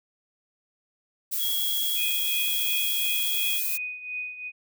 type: noise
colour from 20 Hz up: violet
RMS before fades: -28 dBFS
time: 1.31-3.78 s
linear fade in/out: 20 ms
type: tone with vibrato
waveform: sine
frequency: 3322 Hz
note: G#7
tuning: in tune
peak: -28 dBFS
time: 1.38-3.61 s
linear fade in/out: 50 ms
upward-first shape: triangle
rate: 9.2 Hz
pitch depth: 10 cents each way
type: tone with tremolo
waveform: sine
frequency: 2489 Hz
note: D#7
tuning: in tune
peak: -28 dBFS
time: 1.95-4.52 s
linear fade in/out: 50 ms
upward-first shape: triangle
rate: 2.8 Hz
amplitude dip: 75%
effects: none